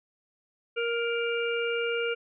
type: harmonic tone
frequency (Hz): 468.3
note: A#4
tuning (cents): +8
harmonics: 1 / 3 / 5 / 6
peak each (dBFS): -28 / -33 / -35 / -36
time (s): 0.76-2.15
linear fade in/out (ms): 20
effects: none